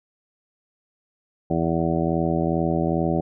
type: harmonic tone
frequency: 82.41 Hz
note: E2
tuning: in tune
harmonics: 1 / 2 / 3 / 4 / 5 / 6 / 7 / 8 / 9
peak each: -32 / -24 / -28 / -26 / -29 / -40 / -29 / -32 / -30 dBFS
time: 1.5-3.21 s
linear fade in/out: 5 ms
effects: none